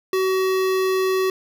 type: tone with notch filter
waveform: square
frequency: 377.4 Hz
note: F#4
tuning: 34 cents sharp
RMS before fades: -20 dBFS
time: 0.13-1.3 s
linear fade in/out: 2 ms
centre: 8400 Hz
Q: 1.6
effects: none